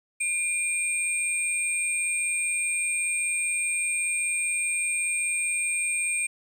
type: tone pair together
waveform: sine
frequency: 2397 / 8468 Hz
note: D7 / C9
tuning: +35 / +20 cents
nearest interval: octave + minor seventh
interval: 2185 cents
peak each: -26 dBFS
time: 0.2-6.27 s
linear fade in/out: 10 ms
effects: tanh soft clip ceiling -18 dBFS + 9-bit